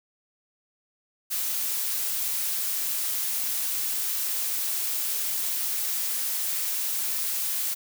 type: noise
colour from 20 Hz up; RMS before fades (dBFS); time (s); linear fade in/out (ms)
blue; -28; 1.3-7.75; 20
effects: none